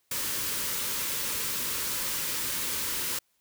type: band-stop noise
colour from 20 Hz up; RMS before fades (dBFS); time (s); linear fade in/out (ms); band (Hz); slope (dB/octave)
white; -31; 0.11-3.19; 5; 590 to 860; 96
effects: white hiss -72 dBFS RMS until 3.4 s